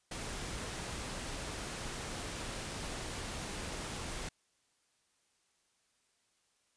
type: noise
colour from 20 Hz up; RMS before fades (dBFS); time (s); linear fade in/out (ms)
pink; -41; 0.11-4.29; 5
effects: white hiss -75 dBFS RMS until 6.76 s + resampled to 22050 Hz